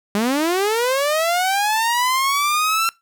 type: linear sweep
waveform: sawtooth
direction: up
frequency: 197.7 to 1357 Hz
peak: -13 dBFS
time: 0.15-2.89 s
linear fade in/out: 0 ms
effects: noise-tail reverb RT60 0.2 s tail -21 dB re dry